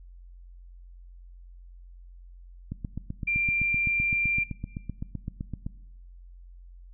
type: click train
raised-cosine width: 5 ms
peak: -20 dBFS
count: 24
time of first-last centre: 2.72-5.665 s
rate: 7.81 Hz
type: tone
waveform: sine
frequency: 2375 Hz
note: D7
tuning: 19 cents sharp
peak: -23 dBFS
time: 3.27-4.44 s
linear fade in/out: 10 ms
effects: noise-tail reverb RT60 1.0 s tail -20 dB re dry + added 44 Hz sine -45 dBFS peak until 6.93 s